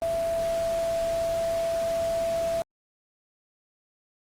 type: tone in noise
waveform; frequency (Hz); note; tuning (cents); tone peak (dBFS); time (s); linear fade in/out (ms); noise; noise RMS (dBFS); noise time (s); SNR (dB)
sine; 666; E5; +18; -24; 0.02-2.62; 0; pink; -39; 0.02-2.62; +12
effects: low-pass 12000 Hz 12 dB/octave + Opus 32 kbps